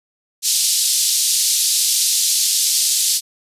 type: band-pass noise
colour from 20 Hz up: pink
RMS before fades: -17 dBFS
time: 0.42-3.21 s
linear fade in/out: 50 ms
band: 4100 to 12000 Hz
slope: 24 dB/octave
effects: resampled to 32000 Hz